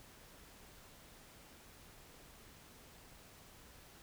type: silence
effects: pink hiss -59 dBFS RMS until 4.02 s